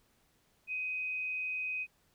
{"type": "tone with amplitude modulation", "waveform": "sine", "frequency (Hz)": 2511, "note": "D#7", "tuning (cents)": 15, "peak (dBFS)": -32, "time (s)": [0.67, 1.87], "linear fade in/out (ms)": 50, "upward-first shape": "sine", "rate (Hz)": 167, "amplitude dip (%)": 30, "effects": ["pink hiss -71 dBFS RMS until 2.14 s"]}